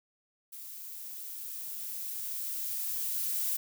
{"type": "noise with level ramp", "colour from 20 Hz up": "violet", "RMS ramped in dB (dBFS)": [-45, -31], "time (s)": [0.52, 3.57], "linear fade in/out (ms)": 10, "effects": []}